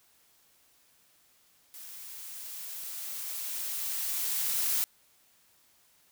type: noise with level ramp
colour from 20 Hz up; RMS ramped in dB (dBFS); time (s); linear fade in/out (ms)
blue; -46 to -28; 1.74-4.84; 0
effects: white hiss -65 dBFS RMS until 6.11 s